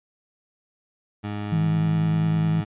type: tone with pitch glide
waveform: 20% pulse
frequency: 103.83 to 104.73 Hz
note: G#2 to G#2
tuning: 0 to +15 cents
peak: -23 dBFS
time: 1.23-2.65 s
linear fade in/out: 20 ms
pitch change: +15 cents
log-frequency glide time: 1.48-1.88 s
type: tone with vibrato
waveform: sine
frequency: 160.9 Hz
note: E3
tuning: 42 cents flat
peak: -19 dBFS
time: 1.52-2.61 s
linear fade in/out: 5 ms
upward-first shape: sine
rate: 9.9 Hz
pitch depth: 39 cents each way
effects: resampled to 8000 Hz